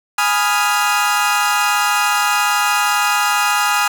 30% pulse chord, F half-diminished seventh, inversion first, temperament equal, 830.6 / 987.8 / 1244.5 / 1396.9 Hz, Ab5 / Cb6 / Eb6 / F6, 0 / 0 / 0 / 0 cents, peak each -16 / -20 / -16 / -17 dBFS, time 0.18-3.88 s, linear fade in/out 5 ms, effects none

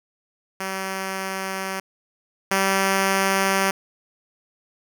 5% pulse tone pair in turn, 191.4 / 193.62 Hz, G3 / G3, -41 / -21 cents, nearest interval unison, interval 20 cents, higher second, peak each -15 / -7 dBFS, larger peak second, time 0.6-1.8 / 2.51-3.71 s, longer neither, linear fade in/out 5 ms, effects none

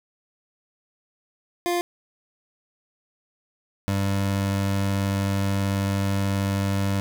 25% pulse tone pair in turn, 349.5 / 98.53 Hz, F4 / G2, +1 / +9 cents, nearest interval octave + minor seventh, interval 2192 cents, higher first, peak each -18 dBFS, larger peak neither, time 1.66-1.81 / 3.88-7 s, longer second, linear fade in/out 0 ms, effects none

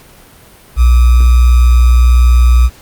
sine tone with sample-and-hold, 60.7 Hz, B1, 29 cents flat, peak -3 dBFS, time 0.76-2.7 s, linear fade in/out 50 ms, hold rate 1225 Hz, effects pink hiss -40 dBFS RMS until 2.81 s + Opus 48 kbps

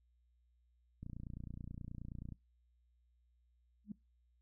click train, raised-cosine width 5 ms, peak -34 dBFS, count 39, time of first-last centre 1.03-2.323 s, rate 29.4 Hz
sine tone with exponential growth, 207.7 Hz, G#3, in tune, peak -38 dBFS, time 3.84-3.92 s, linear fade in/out 5 ms, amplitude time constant 16 ms
effects noise-tail reverb RT60 0.2 s tail -22 dB re dry + added 60 Hz sine -70 dBFS peak until 4.41 s

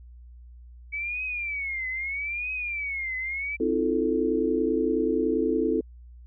sine tone with vibrato, 2268 Hz, C#7, 39 cents sharp, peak -28 dBFS, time 0.92-3.57 s, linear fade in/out 20 ms, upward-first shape triangle, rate 0.78 Hz, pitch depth 200 cents each way
sine chord, F dominant seventh, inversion second, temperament equal with one note detuned, 261.6 / 318.6 / 349.2 / 440 Hz, C4 / Eb4 / F4 / A4, 0 / +41 / 0 / 0 cents, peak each -28 / -27 / -29 / -26 dBFS, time 3.6-5.81 s, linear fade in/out 5 ms
effects added 60 Hz sine -44 dBFS peak until 6.26 s

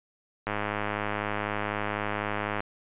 click train, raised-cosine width 0.5 ms, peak -14 dBFS, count 223, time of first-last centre 0.47-2.605 s, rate 104 Hz, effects resampled to 8000 Hz

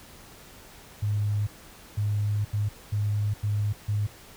sine tone bursts at uneven times, 103.83 Hz, G#2, in tune, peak -23 dBFS, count 6, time 1.02-1.47 / 1.97-2.45 / 2.53-2.69 / 2.92-3.34 / 3.43-3.73 / 3.88-4.07 s, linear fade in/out 10 ms, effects pink hiss -49 dBFS RMS until 4.36 s

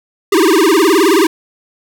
square tone with vibrato, 356.9 Hz, F4, 38 cents sharp, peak -8 dBFS, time 0.32-1.27 s, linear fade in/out 5 ms, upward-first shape sine, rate 19 Hz, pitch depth 250 cents each way, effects none

